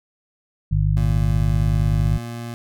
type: harmonic tone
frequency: 50.4 Hz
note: G1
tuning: 49 cents sharp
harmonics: 1 / 2 / 3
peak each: -20 / -20 / -20 dBFS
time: 0.71-2.18 s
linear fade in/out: 10 ms
type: tone with pitch glide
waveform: 25% pulse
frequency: 116.4 to 117.75 Hz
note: A#2 to A#2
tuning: -2 to +18 cents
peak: -25 dBFS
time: 0.97-2.54 s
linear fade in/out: 0 ms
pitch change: +20 cents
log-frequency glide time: 2.03-2.13 s
effects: none